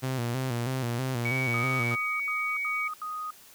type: tone with vibrato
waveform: sawtooth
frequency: 124.6 Hz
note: B2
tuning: 16 cents sharp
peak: -24 dBFS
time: 0.02-1.96 s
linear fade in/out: 20 ms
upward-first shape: square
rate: 3.1 Hz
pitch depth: 83 cents each way
type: tone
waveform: sine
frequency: 2252 Hz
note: C#7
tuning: 27 cents sharp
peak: -28 dBFS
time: 1.25-2.88 s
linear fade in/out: 5 ms
type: tone bursts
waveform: sine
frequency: 1244.5 Hz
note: D#6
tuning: in tune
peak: -32 dBFS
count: 5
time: 1.54-3.306 s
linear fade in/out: 2 ms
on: 290 ms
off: 79 ms
effects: white hiss -53 dBFS RMS until 3.54 s